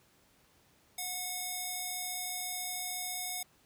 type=tone with band-pass filter; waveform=square; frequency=729 Hz; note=F#5; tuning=26 cents flat; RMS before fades=-38 dBFS; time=0.98-3.43 s; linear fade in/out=5 ms; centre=12000 Hz; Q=0.59; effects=pink hiss -66 dBFS RMS until 3.65 s + high-pass 60 Hz 12 dB/octave